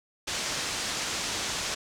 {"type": "low-pass noise", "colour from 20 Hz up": "white", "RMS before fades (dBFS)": -32, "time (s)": [0.27, 1.75], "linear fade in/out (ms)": 10, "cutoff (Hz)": 7200, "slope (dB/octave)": 24, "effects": []}